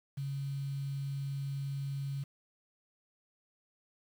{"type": "tone with quantisation", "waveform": "sine", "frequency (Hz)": 138.59, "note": "C#3", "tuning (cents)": 0, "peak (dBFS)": -34, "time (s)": [0.17, 2.24], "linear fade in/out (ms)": 10, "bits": 9, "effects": []}